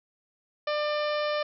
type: harmonic tone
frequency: 597 Hz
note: D5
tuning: 28 cents sharp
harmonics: 1 / 2 / 3 / 4 / 5 / 6 / 7 / 8 / 9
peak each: -27 / -33 / -37 / -39 / -41 / -43 / -44 / -45 / -46 dBFS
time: 0.67-1.43 s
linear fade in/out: 5 ms
effects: none